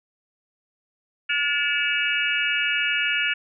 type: tone cluster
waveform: sine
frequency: 1432 / 1730 / 2289 / 2616 / 2864 Hz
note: F6 / A6 / D7 / E7 / F7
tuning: +43 / -30 / -45 / -14 / +43 cents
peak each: -27 dBFS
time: 1.29-3.34 s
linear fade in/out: 10 ms
effects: none